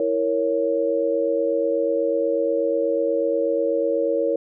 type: chord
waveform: sine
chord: A# diminished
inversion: second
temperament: equal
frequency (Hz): 329.6 / 466.2 / 554.4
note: E4 / A#4 / C#5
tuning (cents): 0 / 0 / 0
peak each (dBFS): -26 / -22 / -22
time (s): 0-4.36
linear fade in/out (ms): 2
effects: none